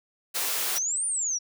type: noise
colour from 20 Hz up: white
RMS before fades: -28 dBFS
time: 0.34-0.79 s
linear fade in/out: 20 ms
type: exponential two-way sweep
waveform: sine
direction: up then down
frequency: 5570 to 9380 to 5570 Hz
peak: -25 dBFS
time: 0.75-1.39 s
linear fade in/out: 20 ms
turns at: 1.06 s
effects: high-pass 400 Hz 12 dB/octave